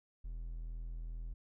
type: tone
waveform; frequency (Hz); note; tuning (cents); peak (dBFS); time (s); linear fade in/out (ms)
triangle; 41.2; E1; 0; -38; 0.24-1.34; 10
effects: none